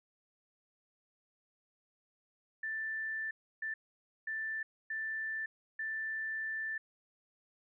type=tone bursts at uneven times; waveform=sine; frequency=1768 Hz; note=A6; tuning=8 cents sharp; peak=-35 dBFS; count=5; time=2.63-3.31 / 3.62-3.74 / 4.27-4.63 / 4.9-5.46 / 5.79-6.78 s; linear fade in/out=5 ms; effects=none